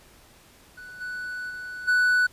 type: tone with level steps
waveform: triangle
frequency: 1485 Hz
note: F#6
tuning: 6 cents sharp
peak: -38 / -29 / -32 / -16 dBFS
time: 0.77-2.27 s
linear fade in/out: 10 ms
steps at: 1 / 1.49 / 1.87 s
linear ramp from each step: 20 ms
effects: pink hiss -54 dBFS RMS until 2.32 s + resampled to 32000 Hz